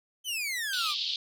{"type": "exponential sweep", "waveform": "sawtooth", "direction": "down", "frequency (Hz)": [3136, 1133], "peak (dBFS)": -27, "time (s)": [0.24, 0.95], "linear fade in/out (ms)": 50}
{"type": "band-pass noise", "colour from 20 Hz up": "white", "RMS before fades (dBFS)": -32, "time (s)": [0.73, 1.16], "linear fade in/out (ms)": 2, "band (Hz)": [3100, 4400], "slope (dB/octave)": 48}
{"effects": []}